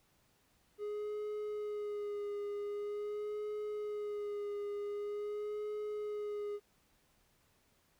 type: tone with vibrato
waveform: triangle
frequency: 415.3 Hz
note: G#4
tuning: in tune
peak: -35 dBFS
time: 0.78-6.6 s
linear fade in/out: 50 ms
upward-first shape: sine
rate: 0.45 Hz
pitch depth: 25 cents each way
effects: pink hiss -72 dBFS RMS until 7.99 s